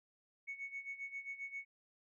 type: tone with tremolo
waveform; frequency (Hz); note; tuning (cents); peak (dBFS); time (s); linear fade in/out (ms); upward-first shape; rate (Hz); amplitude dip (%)
sine; 2217; C#7; 0; -39; 0.47-1.65; 20; sine; 7.5; 80
effects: tanh soft clip ceiling -36 dBFS